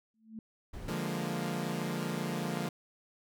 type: tone with exponential growth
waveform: sine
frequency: 221 Hz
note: A3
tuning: 8 cents sharp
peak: -37 dBFS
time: 0.14-0.39 s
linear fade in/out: 2 ms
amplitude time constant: 54 ms
type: noise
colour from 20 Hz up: brown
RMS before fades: -42 dBFS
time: 0.73-0.94 s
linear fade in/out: 10 ms
type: chord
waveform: sawtooth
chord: Bb dominant seventh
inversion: first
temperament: equal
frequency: 146.83 / 174.61 / 207.7 / 233.1 Hz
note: D3 / F3 / Ab3 / Bb3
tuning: 0 / 0 / 0 / 0 cents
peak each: -35 / -33 / -36 / -35 dBFS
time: 0.88-2.69 s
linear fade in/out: 5 ms
effects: none